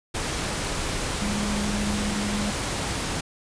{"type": "tone in noise", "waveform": "sine", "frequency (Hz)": 206.3, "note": "G#3", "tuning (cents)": -11, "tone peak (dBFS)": -26, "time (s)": [1.21, 2.51], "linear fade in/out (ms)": 10, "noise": "pink", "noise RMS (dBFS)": -28, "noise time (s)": [0.14, 3.21], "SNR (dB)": -1, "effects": ["resampled to 22050 Hz"]}